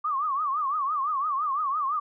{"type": "tone with vibrato", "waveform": "sine", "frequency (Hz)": 1157, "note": "D6", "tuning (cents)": -26, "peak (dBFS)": -24, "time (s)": [0.04, 2], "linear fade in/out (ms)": 10, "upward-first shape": "triangle", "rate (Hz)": 5.9, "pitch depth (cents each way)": 180, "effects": []}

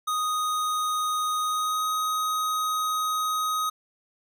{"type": "tone with pitch glide", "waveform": "square", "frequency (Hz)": [1244.5, 1256.1], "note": ["D#6", "D#6"], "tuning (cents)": [0, 16], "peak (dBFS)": -25, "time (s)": [0.07, 3.7], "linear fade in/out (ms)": 10, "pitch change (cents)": 16, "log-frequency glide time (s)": [1.42, 1.85], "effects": []}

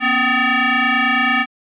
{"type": "tone with frequency modulation", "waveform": "sine", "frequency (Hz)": 268, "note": "C4", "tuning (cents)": 42, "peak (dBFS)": -13, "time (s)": [0, 1.46], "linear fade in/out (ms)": 50, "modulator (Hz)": 507, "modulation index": 4.8, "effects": ["resampled to 8000 Hz"]}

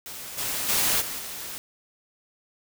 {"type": "noise with level steps", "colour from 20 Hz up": "white", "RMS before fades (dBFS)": [-38, -29, -23, -33, -36], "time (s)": [0.06, 1.58], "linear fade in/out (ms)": 0, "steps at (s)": [0.37, 0.68, 1, 1.18], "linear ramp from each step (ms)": 20, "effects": []}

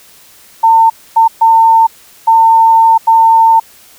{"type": "tone bursts at uneven times", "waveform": "sine", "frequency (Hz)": 903, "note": "A5", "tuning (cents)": 45, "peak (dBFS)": -3, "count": 5, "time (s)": [[0.63, 0.9], [1.16, 1.28], [1.41, 1.87], [2.27, 2.98], [3.07, 3.6]], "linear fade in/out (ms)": 10, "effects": ["white hiss -41 dBFS RMS until 3.98 s"]}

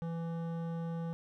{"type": "tone with hard clipping", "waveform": "sine", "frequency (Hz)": 166.6, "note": "E3", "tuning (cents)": 19, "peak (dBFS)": -37, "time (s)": [0.02, 1.13], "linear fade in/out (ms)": 0, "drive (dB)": 13, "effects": []}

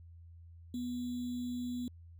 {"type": "tone with sample-and-hold", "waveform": "sine", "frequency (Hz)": 245, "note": "B3", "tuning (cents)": -14, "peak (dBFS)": -35, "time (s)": [0.74, 1.88], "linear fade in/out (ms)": 2, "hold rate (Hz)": 3675, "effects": ["added 84 Hz sine -51 dBFS peak until 2.19 s"]}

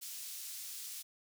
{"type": "high-pass noise", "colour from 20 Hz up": "pink", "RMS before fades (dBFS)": -45, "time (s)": [0.01, 1.03], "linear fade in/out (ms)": 20, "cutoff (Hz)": 5100, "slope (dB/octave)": 12, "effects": []}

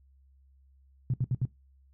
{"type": "tone bursts", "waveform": "sine", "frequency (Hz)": 127.1, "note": "C3", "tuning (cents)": -50, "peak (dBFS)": -24, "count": 4, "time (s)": [1.1, 1.453], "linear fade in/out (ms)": 2, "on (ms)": 38, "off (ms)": 67, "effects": ["noise-tail reverb RT60 0.2 s tail -20 dB re dry", "added 67 Hz sine -58 dBFS peak until 1.93 s"]}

